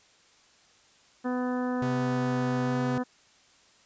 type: harmonic tone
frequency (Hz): 250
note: B3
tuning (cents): +21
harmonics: 1 / 2 / 3 / 4 / 5 / 6 / 7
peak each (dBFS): -28 / -34 / -38 / -40 / -42 / -44 / -45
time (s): 1.24-3.04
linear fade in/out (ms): 20
type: tone with pitch glide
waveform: square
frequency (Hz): 130.81 to 133.02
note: C3 to C3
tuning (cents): 0 to +29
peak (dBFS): -31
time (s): 1.82-2.98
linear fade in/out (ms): 2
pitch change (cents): +29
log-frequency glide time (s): 2.63-2.79
effects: white hiss -60 dBFS RMS until 3.85 s + resampled to 16000 Hz